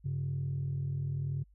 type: tone pair together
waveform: sine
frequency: 98 / 138.59 Hz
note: G2 / C#3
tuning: 0 / 0 cents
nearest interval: tritone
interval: 600 cents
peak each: -36 / -31 dBFS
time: 0.04-1.44 s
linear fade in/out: 20 ms
effects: tanh soft clip ceiling -27 dBFS + added 50 Hz sine -59 dBFS peak until 1.54 s